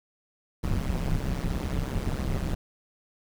brown noise with amplitude modulation, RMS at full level -24 dBFS, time 0.63-2.55 s, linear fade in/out 10 ms, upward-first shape sine, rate 133 Hz, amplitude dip 100%, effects none

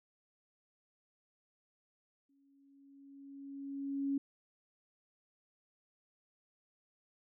sine tone with exponential growth, 277.2 Hz, C#4, in tune, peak -30 dBFS, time 2.29-4.18 s, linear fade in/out 5 ms, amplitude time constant 410 ms, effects none

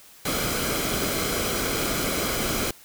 pink noise with comb filter, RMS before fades -26 dBFS, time 0.25-2.71 s, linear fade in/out 5 ms, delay 1.1 ms, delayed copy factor -0.55, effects white hiss -50 dBFS RMS until 2.84 s

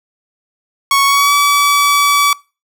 sawtooth tone with pitch glide, 1108.7 to 1145.8 Hz, C#6 to D6, 0 to -43 cents, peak -5 dBFS, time 0.91-2.33 s, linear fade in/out 2 ms, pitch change +57 cents, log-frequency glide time 1.05-1.33 s, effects noise-tail reverb RT60 0.3 s tail -23 dB re dry

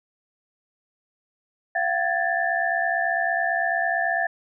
sine tone cluster, 685 / 754 / 1672 / 1767 Hz, F5 / F#5 / G#6 / A6, -34 / +32 / +11 / +7 cents, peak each -25 / -28 / -29 / -25 dBFS, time 1.75-4.27 s, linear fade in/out 5 ms, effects none

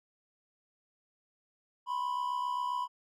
triangle tone pair together, 987.8 / 1055.3 Hz, B5 / C6, 0 / +14 cents, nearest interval minor second, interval 114 cents, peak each -30 / -36 dBFS, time 1.86-2.88 s, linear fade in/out 50 ms, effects none

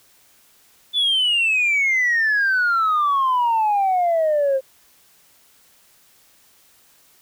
sine exponential sweep, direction down, 3504 to 523.3 Hz, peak -14 dBFS, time 0.93-4.61 s, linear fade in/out 50 ms, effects tanh soft clip ceiling -13 dBFS + white hiss -55 dBFS RMS until 7.21 s

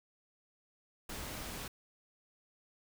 pink noise, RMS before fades -43 dBFS, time 1.09-1.68 s, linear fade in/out 5 ms, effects none

